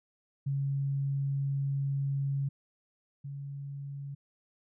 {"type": "tone pair in turn", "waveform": "sine", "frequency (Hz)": [138.59, 140.12], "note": ["C#3", "C#3"], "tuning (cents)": [0, 19], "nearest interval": "unison", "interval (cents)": 19, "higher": "second", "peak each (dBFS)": [-28, -37], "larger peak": "first", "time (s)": [[0.46, 2.49], [3.24, 4.15]], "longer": "first", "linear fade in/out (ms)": 10, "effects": []}